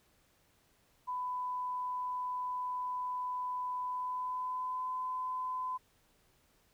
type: tone with pitch glide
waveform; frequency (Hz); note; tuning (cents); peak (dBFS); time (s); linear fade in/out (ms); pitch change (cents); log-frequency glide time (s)
sine; 999 to 1015.3; B5 to B5; +20 to +48; -34; 1.07-5.78; 20; +28; 3.83-4.9
effects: pink hiss -70 dBFS RMS until 6.73 s